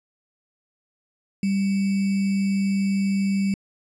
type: tone with sample-and-hold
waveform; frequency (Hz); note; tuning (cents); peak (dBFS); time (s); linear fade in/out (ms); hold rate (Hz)
sine; 196.3; G3; +3; -19; 1.43-3.54; 2; 2450
effects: resampled to 22050 Hz